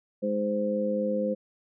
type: harmonic tone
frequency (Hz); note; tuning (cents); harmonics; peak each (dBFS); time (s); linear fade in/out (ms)
103.83; G#2; 0; 2 / 3 / 4 / 5; -29 / -36 / -38 / -27; 0.22-1.35; 20
effects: none